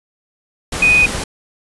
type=tone in noise; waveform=sine; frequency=2489 Hz; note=D#7; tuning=in tune; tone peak=-8 dBFS; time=0.82-1.06 s; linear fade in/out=5 ms; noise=pink; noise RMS=-22 dBFS; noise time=0.72-1.24 s; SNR=+11 dB; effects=resampled to 24000 Hz